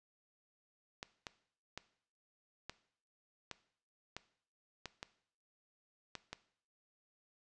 clicks, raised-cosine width 0.2 ms, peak -25 dBFS, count 10, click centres 1.029 / 1.268 / 1.776 / 2.696 / 3.513 / 4.166 / 4.857 / 5.029 / 6.153 / 6.33 s, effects noise-tail reverb RT60 0.6 s tail -17 dB re dry + resampled to 22050 Hz

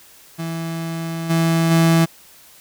35% pulse tone with level steps, 164.81 Hz, E3, in tune, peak -22 / -13 / -10 dBFS, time 0.38-2.06 s, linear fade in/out 20 ms, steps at 1.29 / 1.7 s, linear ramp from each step 20 ms, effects white hiss -47 dBFS RMS until 2.6 s

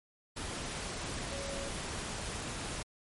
sine tone in noise, 554.4 Hz, C#5, in tune, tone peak -41 dBFS, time 1.31-1.69 s, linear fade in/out 10 ms, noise pink, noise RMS -39 dBFS, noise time 0.36-2.83 s, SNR -5 dB, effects MP3 48 kbps

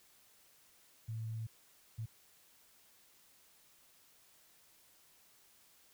sine tone bursts at uneven times, 111.9 Hz, A2, 30 cents sharp, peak -38 dBFS, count 2, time 1.08-1.47 / 1.98-2.06 s, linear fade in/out 10 ms, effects white hiss -66 dBFS RMS until 5.93 s

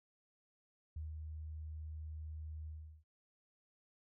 sine tone with ADSR envelope, 77.78 Hz, D#2, in tune, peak -40 dBFS, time 0.96-3.04 s, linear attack 5 ms, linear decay 160 ms, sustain -3 dB, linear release 370 ms, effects none

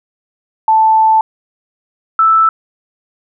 sine tone pair in turn, 880 / 1318.5 Hz, A5 / E6, 0 / 0 cents, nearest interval perfect fifth, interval 700 cents, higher second, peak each -6 dBFS, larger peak neither, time 0.68-1.21 / 2.19-2.49 s, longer first, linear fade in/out 2 ms, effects none

